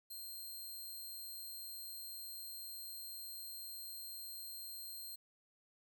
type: tone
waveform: 5% pulse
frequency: 4186 Hz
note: C8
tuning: in tune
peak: -39 dBFS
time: 0.1-5.16 s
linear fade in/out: 10 ms
effects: 12-bit